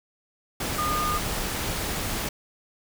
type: tone in noise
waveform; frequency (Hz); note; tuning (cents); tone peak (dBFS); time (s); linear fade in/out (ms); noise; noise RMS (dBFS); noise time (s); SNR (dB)
sine; 1218; D#6; -37; -25; 0.78-1.18; 5; pink; -29; 0.6-2.29; +1
effects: none